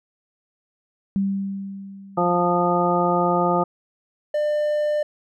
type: tone with exponential decay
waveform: sine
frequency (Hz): 196.1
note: G3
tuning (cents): +1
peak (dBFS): -17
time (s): 1.16-2.87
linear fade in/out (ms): 0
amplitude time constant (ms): 370
type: harmonic tone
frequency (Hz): 175.7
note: F3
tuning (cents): +11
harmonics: 1 / 2 / 3 / 4 / 5 / 7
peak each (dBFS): -24 / -24 / -24 / -24 / -24 / -24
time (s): 2.17-3.64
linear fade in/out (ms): 10
type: tone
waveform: triangle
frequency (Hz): 598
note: D5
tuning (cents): +31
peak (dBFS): -17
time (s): 4.34-5.03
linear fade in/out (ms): 5
effects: none